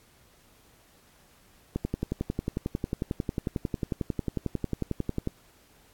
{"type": "click train", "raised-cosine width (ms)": 3, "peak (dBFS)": -15, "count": 40, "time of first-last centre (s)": [1.76, 5.274], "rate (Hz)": 11.1, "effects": ["pink hiss -60 dBFS RMS until 5.93 s", "AAC 64 kbps"]}